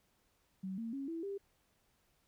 sine tone with pitch steps, 189.6 / 228.1 / 274.4 / 330.1 / 397.1 Hz, F#3 / A#3 / C#4 / E4 / G4, +43 / -37 / -17 / +2 / +22 cents, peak -38 dBFS, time 0.63-1.38 s, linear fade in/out 10 ms, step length 150 ms, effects pink hiss -75 dBFS RMS until 2.27 s

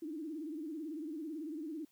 sine tone with vibrato, 310.7 Hz, D#4, 2 cents flat, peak -39 dBFS, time 0.02-1.85 s, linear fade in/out 5 ms, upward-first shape sine, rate 18 Hz, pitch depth 130 cents each way, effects white hiss -72 dBFS RMS until 1.91 s

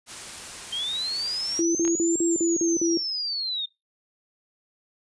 white noise, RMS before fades -38 dBFS, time 0.06-1.63 s, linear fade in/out 50 ms
sine linear two-way sweep, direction up then down, 3118 to 7600 to 3602 Hz, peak -26 dBFS, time 0.72-3.66 s, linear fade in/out 10 ms, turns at 2.23 s
sine tone bursts, 334.8 Hz, E4, 27 cents sharp, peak -20 dBFS, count 7, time 1.59-2.974 s, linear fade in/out 2 ms, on 160 ms, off 44 ms
clicks, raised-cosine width 0.3 ms, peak -19 dBFS, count 2, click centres 1.851 / 1.878 s
effects noise-tail reverb RT60 0.2 s tail -21 dB re dry + resampled to 22050 Hz

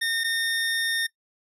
25% pulse tone pair in turn, 1829 / 1829 Hz, A#6 / A#6, -33 / -33 cents, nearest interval unison, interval 0 cents, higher neither, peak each -20 dBFS, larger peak neither, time 0.01-0.24 / 0.24-1.07 s, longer second, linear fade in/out 10 ms, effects noise-tail reverb RT60 0.1 s tail -20 dB re dry + resampled to 32000 Hz

